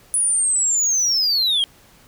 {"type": "linear sweep", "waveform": "sine", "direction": "down", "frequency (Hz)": [9940, 3144], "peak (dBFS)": -13, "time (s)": [0.14, 1.64], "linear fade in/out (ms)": 0, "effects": ["tanh soft clip ceiling -15 dBFS", "pink hiss -51 dBFS RMS until 2.07 s"]}